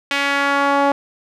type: tone with band-pass filter sweep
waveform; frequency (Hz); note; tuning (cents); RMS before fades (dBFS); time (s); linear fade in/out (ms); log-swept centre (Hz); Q
sawtooth; 281; C#4; +24; -17; 0.11-0.92; 2; 2500 to 780; 1.5
effects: none